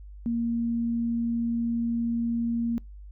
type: tone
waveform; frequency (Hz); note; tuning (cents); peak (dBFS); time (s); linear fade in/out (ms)
sine; 233.1; A#3; 0; -24; 0.26-2.78; 0
effects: noise-tail reverb RT60 0.2 s tail -26 dB re dry + added 50 Hz sine -41 dBFS peak until 3.11 s